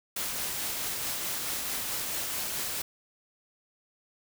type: noise with tremolo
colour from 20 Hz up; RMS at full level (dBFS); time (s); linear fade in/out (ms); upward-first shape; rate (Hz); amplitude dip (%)
white; -32; 0.16-2.82; 5; triangle; 4.6; 25
effects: none